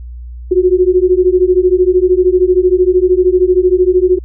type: beating tone pair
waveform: sine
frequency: 359 / 372 Hz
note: F4 / F#4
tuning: +48 / +9 cents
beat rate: 13 Hz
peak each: -10 dBFS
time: 0.51-4.19 s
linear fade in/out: 10 ms
effects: added 60 Hz sine -25 dBFS peak until 4.24 s